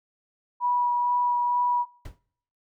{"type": "tone with vibrato", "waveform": "sine", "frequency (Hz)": 973, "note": "B5", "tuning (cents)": -26, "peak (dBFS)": -21, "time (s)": [0.6, 1.86], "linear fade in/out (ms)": 50, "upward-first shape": "sine", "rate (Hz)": 2.2, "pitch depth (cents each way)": 9}
{"type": "noise with exponential decay", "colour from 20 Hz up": "brown", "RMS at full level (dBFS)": -32, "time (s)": [2.05, 2.19], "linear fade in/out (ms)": 5, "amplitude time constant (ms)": 30}
{"effects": ["noise-tail reverb RT60 0.7 s tail -25 dB re dry"]}